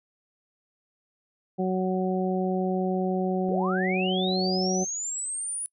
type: harmonic tone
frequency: 186 Hz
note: F#3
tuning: 9 cents sharp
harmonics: 1 / 2 / 3 / 4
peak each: -26 / -28 / -33 / -32 dBFS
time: 1.58-4.85 s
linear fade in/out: 20 ms
type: linear sweep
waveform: sine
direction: up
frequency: 324.5 to 9860 Hz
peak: -29 dBFS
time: 3.49-5.66 s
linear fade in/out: 0 ms
effects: noise-tail reverb RT60 0.1 s tail -24 dB re dry